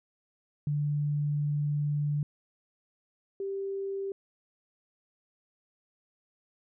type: tone pair in turn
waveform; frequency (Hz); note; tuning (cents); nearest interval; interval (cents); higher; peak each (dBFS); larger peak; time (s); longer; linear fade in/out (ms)
sine; 146.83 / 392; D3 / G4; 0 / 0; octave + perfect fourth; 1700; second; -26 / -31; first; 0.67-2.23 / 3.4-4.12; first; 2
effects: none